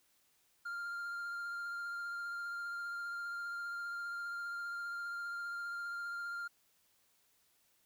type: tone with vibrato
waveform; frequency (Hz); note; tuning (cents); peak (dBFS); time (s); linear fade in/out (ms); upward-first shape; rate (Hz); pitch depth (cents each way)
triangle; 1396.9; F6; 0; -37; 0.65-6.48; 10; triangle; 15; 15
effects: white hiss -73 dBFS RMS until 7.85 s